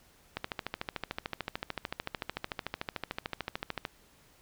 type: click train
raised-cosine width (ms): 0.3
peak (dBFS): -17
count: 48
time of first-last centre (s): 0.37-3.851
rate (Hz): 13.5
effects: pink hiss -62 dBFS RMS until 4.41 s